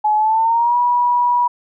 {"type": "tone with pitch glide", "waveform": "sine", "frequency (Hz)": [850, 970.8], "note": ["G#5", "B5"], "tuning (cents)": [40, -30], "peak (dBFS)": -12, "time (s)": [0.04, 1.48], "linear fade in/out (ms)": 10, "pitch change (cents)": 230, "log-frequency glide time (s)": [0.16, 0.77], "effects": []}